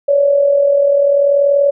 sine tone with amplitude modulation, 566 Hz, C#5, 36 cents sharp, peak -6 dBFS, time 0.08-1.71 s, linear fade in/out 10 ms, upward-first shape sine, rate 40.5 Hz, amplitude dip 50%, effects none

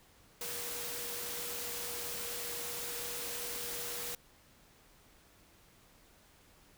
sine tone in noise, 479 Hz, A#4, 47 cents sharp, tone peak -48 dBFS, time 0.41-4.15 s, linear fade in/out 2 ms, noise white, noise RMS -40 dBFS, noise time 0.41-4.15 s, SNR -11 dB, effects pink hiss -63 dBFS RMS until 6.77 s

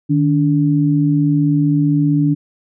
sine tone pair together, 152.6 / 288.1 Hz, D#3 / D4, -33 / -33 cents, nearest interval major seventh, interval 1100 cents, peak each -14 dBFS, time 0.09-2.35 s, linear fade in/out 20 ms, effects none

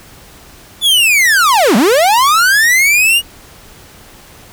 45% pulse linear two-way sweep, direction down then up, 3520 to 185 to 2900 Hz, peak -7 dBFS, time 0.81-3.22 s, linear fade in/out 50 ms, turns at 1.76 s, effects pink hiss -39 dBFS RMS until 4.52 s

